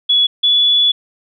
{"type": "tone pair in turn", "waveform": "sine", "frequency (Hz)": [3388, 3425], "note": ["G#7", "A7"], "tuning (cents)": [34, -47], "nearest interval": "unison", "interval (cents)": 19, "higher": "second", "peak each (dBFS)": -9, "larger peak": "neither", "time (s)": [[0.09, 0.27], [0.43, 0.92]], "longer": "second", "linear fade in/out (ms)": 10, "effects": []}